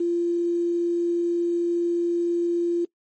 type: tone with quantisation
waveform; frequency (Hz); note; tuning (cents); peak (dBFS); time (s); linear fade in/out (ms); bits
sine; 344.2; F4; -25; -20; 0-2.85; 5; 8
effects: noise-tail reverb RT60 0.1 s tail -23 dB re dry + MP3 32 kbps